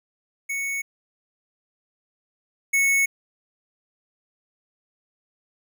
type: tone pair in turn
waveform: square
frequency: 2217 / 2206 Hz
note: C#7 / C#7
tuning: 0 / -9 cents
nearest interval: unison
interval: 9 cents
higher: first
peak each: -26 / -18 dBFS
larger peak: second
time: 0.49-0.82 / 2.73-3.06 s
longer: neither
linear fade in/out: 10 ms
effects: none